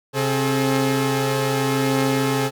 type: tone cluster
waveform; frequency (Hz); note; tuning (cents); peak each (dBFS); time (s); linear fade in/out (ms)
sawtooth; 133.7 / 266.6 / 428; C3 / C4 / A4; +38 / +33 / -48; -19; 0.13-2.51; 50
effects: none